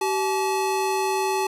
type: tone pair together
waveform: square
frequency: 383.3 / 860.5 Hz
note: G4 / A5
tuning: -39 / -39 cents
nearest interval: octave + major second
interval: 1400 cents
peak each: -25 dBFS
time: 0.01-1.47 s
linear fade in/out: 5 ms
effects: resampled to 32000 Hz